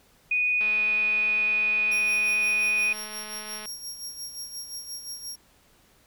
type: tone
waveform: sine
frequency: 2477 Hz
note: D#7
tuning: 8 cents flat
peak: -21 dBFS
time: 0.31-2.93 s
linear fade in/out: 5 ms
type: click train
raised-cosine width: 0.3 ms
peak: -25 dBFS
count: 650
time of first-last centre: 0.61-3.657 s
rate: 213 Hz
type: tone with tremolo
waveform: 25% pulse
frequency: 5590 Hz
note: F8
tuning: 1 cent sharp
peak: -28 dBFS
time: 1.91-5.36 s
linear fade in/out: 10 ms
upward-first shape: sine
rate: 5.7 Hz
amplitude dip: 60%
effects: pink hiss -60 dBFS RMS until 6.06 s